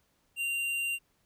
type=tone with hard clipping; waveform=triangle; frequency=2774 Hz; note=F7; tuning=12 cents flat; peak=-31 dBFS; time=0.36-0.99 s; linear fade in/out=50 ms; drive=13 dB; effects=pink hiss -72 dBFS RMS until 1.25 s